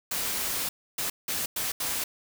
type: noise bursts at uneven times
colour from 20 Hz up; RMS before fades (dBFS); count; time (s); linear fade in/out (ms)
white; -30; 5; 0.11-0.69 / 0.98-1.1 / 1.28-1.46 / 1.56-1.72 / 1.8-2.04; 5
effects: none